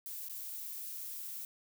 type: noise with dropouts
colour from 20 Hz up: violet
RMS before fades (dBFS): -43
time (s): 0.06-1.45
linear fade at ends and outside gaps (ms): 1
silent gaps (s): 0.286-0.296
effects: none